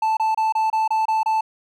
triangle tone bursts, 879 Hz, A5, 2 cents flat, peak -15 dBFS, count 8, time 0.02-1.409 s, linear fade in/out 5 ms, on 150 ms, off 27 ms, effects none

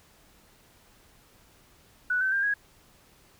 sine tone with pitch steps, 1480 / 1535.7 / 1593.6 / 1653.6 Hz, F#6 / G6 / G6 / G#6, 0 / -36 / +28 / -8 cents, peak -23 dBFS, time 2.1-2.54 s, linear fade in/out 5 ms, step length 110 ms, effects pink hiss -59 dBFS RMS until 3.39 s

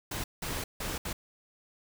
pink noise bursts at uneven times, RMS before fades -35 dBFS, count 4, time 0.11-0.24 / 0.42-0.64 / 0.8-0.98 / 1.05-1.13 s, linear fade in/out 5 ms, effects none

